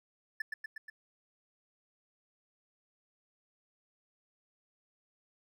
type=tone with echo; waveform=triangle; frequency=1751 Hz; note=A6; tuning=9 cents flat; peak=-30 dBFS; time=0.4-0.42 s; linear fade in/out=5 ms; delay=120 ms; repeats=4; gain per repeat=-3 dB; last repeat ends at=0.9 s; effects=none